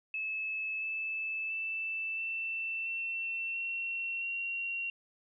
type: tone with pitch steps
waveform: sine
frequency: 2600 / 2624 / 2649 / 2673 / 2698 / 2723 / 2748 Hz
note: E7 / E7 / E7 / E7 / E7 / F7 / F7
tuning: -24 / -9 / +8 / +23 / +40 / -44 / -29 cents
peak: -33 dBFS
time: 0.14-4.9 s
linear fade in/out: 2 ms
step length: 680 ms
effects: none